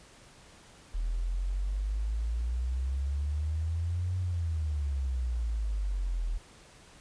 sine exponential two-way sweep, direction up then down, 39.65 to 92.5 to 39.65 Hz, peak -28 dBFS, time 0.94-6.38 s, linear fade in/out 10 ms, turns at 4.18 s, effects pink hiss -55 dBFS RMS until 7 s + resampled to 22050 Hz

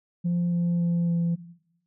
sine tone with pitch steps, 174.1 / 172.7 / 171.31 / 169.93 Hz, F3 / F3 / F3 / F3, -5 / -19 / -33 / -47 cents, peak -20 dBFS, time 0.24-1.36 s, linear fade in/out 20 ms, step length 280 ms, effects noise-tail reverb RT60 0.8 s tail -17 dB re dry + tanh soft clip ceiling -20 dBFS

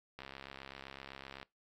click train, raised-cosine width 0.3 ms, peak -30 dBFS, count 85, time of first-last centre 0.19-1.429 s, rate 67.8 Hz, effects noise-tail reverb RT60 0.2 s tail -22 dB re dry + AAC 64 kbps

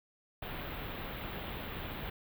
pink band-stop noise, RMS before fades -41 dBFS, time 0.42-2.1 s, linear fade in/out 5 ms, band 3700 to 14000 Hz, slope 48 dB/octave, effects none

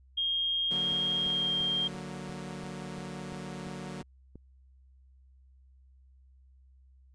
sine tone with pitch glide, 3235 to 3203 Hz, G#7 to G7, -46 to +37 cents, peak -27 dBFS, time 0.17-1.88 s, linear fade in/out 10 ms, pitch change -17 cents, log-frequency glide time 1.19-1.56 s
sawtooth chord, D augmented, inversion none, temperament equal, 146.83 / 185 / 233.1 Hz, D3 / F#3 / A#3, 0 / 0 / 0 cents, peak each -39 / -37 / -41 dBFS, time 0.7-4.03 s, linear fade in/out 20 ms
click train, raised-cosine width 3 ms, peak -34 dBFS, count 11, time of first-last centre 0.92-4.356 s, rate 2.91 Hz
effects added 65 Hz sine -56 dBFS peak until 7.14 s + resampled to 22050 Hz

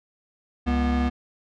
square tone pair together, 68.53 / 242.8 Hz, C#2 / B3, -19 / -29 cents, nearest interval octave + minor seventh, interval 2190 cents, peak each -24 dBFS, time 0.66-1.1 s, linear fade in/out 20 ms, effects low-pass 3000 Hz 12 dB/octave

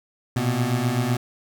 25% pulse beating tone pair, 117.8 / 125.7 Hz, A#2 / B2, +19 / +31 cents, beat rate 7.9 Hz, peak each -21 / -19 dBFS, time 0.36-1.17 s, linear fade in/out 5 ms, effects none

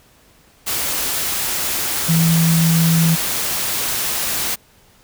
sine tone in noise, 164.81 Hz, E3, in tune, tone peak -12 dBFS, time 2.08-3.16 s, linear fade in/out 20 ms, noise white, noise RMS -21 dBFS, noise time 0.66-4.56 s, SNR +6 dB, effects pink hiss -52 dBFS RMS until 5.03 s

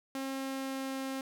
sawtooth tone with pitch glide, 268.7 to 267 Hz, C4 to C4, +46 to +35 cents, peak -31 dBFS, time 0.15-1.21 s, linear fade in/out 2 ms, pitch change -11 cents, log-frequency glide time 0.28-1.01 s, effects none

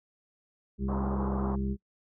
harmonic tone, 66.5 Hz, C2, 29 cents sharp, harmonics 1 / 2 / 3 / 5 / 6, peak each -32 / -39 / -31 / -43 / -41 dBFS, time 0.78-1.77 s, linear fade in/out 50 ms
white band-pass noise, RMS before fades -38 dBFS, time 0.88-1.56 s, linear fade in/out 10 ms, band 210 to 1200 Hz, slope 48 dB/octave
effects noise-tail reverb RT60 0.1 s tail -23 dB re dry

